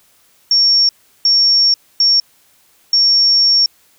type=tone bursts at uneven times; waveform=sine; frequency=5500 Hz; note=F8; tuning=27 cents flat; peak=-8 dBFS; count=4; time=0.51-0.89 / 1.25-1.74 / 2-2.2 / 2.93-3.66 s; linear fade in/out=2 ms; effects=white hiss -53 dBFS RMS until 3.98 s